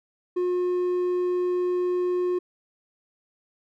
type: tone with hard clipping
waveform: sine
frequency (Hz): 359.2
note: F4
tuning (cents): +49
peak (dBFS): -23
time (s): 0.36-2.39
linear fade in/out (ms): 10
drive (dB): 3
effects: none